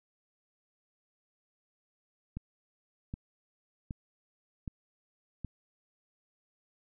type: click train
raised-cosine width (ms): 5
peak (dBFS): -25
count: 5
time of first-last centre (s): 2.37-5.447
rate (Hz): 1.3
effects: none